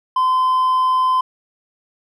sine tone with hard clipping, 1027 Hz, C6, 33 cents flat, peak -14 dBFS, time 0.16-1.21 s, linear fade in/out 5 ms, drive 2 dB, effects none

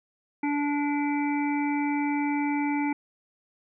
harmonic tone, 290 Hz, D4, 22 cents flat, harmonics 1 / 3 / 5 / 7 / 8, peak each -25 / -31 / -43 / -38 / -36 dBFS, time 0.43-2.93 s, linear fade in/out 5 ms, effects none

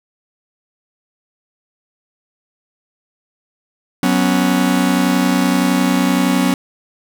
45% pulse chord, F# suspended fourth, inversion none, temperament just, 185 / 246.7 / 277.5 Hz, F#3 / B3 / C#4, 0 / -2 / +2 cents, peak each -17 dBFS, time 4.03-6.54 s, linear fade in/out 2 ms, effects 7-bit

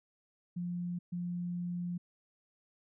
sine tone bursts at uneven times, 175.7 Hz, F3, 11 cents sharp, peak -34 dBFS, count 2, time 0.56-0.99 / 1.12-1.98 s, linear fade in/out 10 ms, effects none

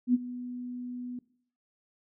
sine tone with ADSR envelope, 246.9 Hz, B3, in tune, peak -18 dBFS, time 0.07-1.19 s, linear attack 71 ms, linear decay 27 ms, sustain -17 dB, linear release 3 ms, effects noise-tail reverb RT60 0.6 s tail -21 dB re dry

